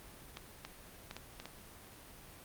clicks, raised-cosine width 0.2 ms, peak -26 dBFS, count 6, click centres 0.371 / 0.65 / 1.111 / 1.166 / 1.4 / 1.456 s, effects pink hiss -54 dBFS RMS until 2.44 s + Opus 32 kbps

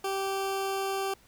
20% pulse tone, 389.2 Hz, G4, 12 cents flat, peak -24 dBFS, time 0.04-1.14 s, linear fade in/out 5 ms, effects pink hiss -60 dBFS RMS until 1.27 s

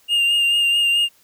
triangle tone with vibrato, 2812 Hz, F7, 11 cents sharp, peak -13 dBFS, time 0.08-1.09 s, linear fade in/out 50 ms, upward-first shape sine, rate 4.6 Hz, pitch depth 22 cents each way, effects white hiss -56 dBFS RMS until 1.23 s

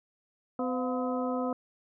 harmonic tone with a mistuned harmonic, 254.2 Hz, C4, 50 cents flat, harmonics 1 / 2 / 3 / 4 / 5, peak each -31 / -33 / -37 / -40 / -39 dBFS, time 0.59-1.53 s, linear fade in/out 2 ms, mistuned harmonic 3, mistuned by -110 cents, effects none

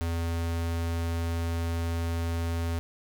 square tone, 83.8 Hz, E2, 29 cents sharp, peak -28 dBFS, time 0.01-2.79 s, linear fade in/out 0 ms, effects none

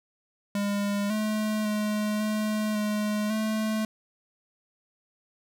square tone with pitch steps, 202.6 / 214.6 / 211.2 / 213.9 / 210.5 / 217.4 Hz, G#3 / A3 / G#3 / A3 / G#3 / A3, -43 / -43 / +29 / -49 / +24 / -21 cents, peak -26 dBFS, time 0.55-3.85 s, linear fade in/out 2 ms, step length 550 ms, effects none

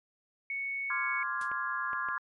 sine tone, 2217 Hz, C#7, in tune, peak -32 dBFS, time 0.5-1.23 s, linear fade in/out 2 ms
sine chord, D half-diminished seventh, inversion third, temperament equal, 1046.5 / 1174.7 / 1396.9 / 1661.2 Hz, C6 / D6 / F6 / Ab6, 0 / 0 / 0 / 0 cents, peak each -36 / -38 / -37 / -35 dBFS, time 0.9-2.18 s, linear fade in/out 2 ms
white noise with exponential decay, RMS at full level -44 dBFS, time 1.41-1.53 s, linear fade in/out 2 ms, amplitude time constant 24 ms
clicks, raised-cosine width 0.5 ms, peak -29 dBFS, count 3, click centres 1.516 / 1.932 / 2.087 s
effects MP3 48 kbps

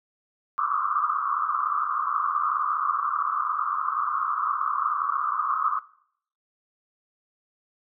pink band-pass noise, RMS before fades -26 dBFS, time 0.58-5.79 s, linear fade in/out 0 ms, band 1100 to 1300 Hz, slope 96 dB/octave, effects noise-tail reverb RT60 0.6 s tail -18 dB re dry

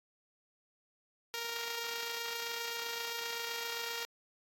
5% pulse tone with amplitude modulation, 466.2 Hz, A#4, in tune, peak -24 dBFS, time 1.34-4.05 s, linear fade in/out 0 ms, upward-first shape sine, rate 27.7 Hz, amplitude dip 30%, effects AAC 64 kbps

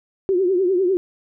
sine tone with vibrato, 370 Hz, F#4, in tune, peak -15 dBFS, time 0.29-0.97 s, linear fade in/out 0 ms, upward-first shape triangle, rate 10 Hz, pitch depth 130 cents each way, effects none

